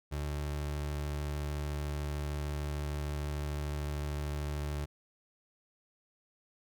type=tone; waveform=30% pulse; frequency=73.42 Hz; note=D2; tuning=in tune; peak=-31 dBFS; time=0.11-4.86 s; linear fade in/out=20 ms; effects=none